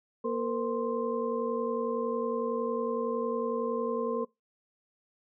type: tone cluster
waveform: sine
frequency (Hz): 236 / 457.1 / 508 / 1048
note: A#3 / A#4 / B4 / C6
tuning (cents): +22 / -34 / +49 / +2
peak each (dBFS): -35 / -30 / -35 / -37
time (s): 0.24-4.25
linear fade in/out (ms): 10
effects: noise-tail reverb RT60 0.2 s tail -22 dB re dry